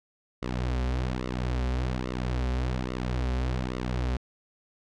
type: tone with flanger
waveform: sawtooth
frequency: 62.6 Hz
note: B1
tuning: 24 cents sharp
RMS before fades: -29 dBFS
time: 0.42-4.17 s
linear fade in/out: 5 ms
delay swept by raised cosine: 1.2 to 6.4 ms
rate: 1.2 Hz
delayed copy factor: -0.85
effects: low-pass 5000 Hz 12 dB/octave